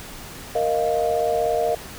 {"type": "chord", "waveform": "sine", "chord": "Bb suspended fourth", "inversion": "none", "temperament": "equal", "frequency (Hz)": [466.2, 622.3, 698.5], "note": ["Bb4", "Eb5", "F5"], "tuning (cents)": [0, 0, 0], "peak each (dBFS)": -23, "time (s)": [0.55, 1.75], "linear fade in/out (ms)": 5, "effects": ["pink hiss -38 dBFS RMS until 1.98 s"]}